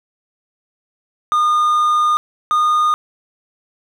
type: tone pair in turn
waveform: triangle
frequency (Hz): 1219 / 1224.6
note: D#6 / D#6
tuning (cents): -36 / -28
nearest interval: unison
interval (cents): 8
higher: second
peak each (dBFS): -10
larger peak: neither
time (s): 1.32-2.17 / 2.51-2.94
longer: first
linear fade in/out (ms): 0
effects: none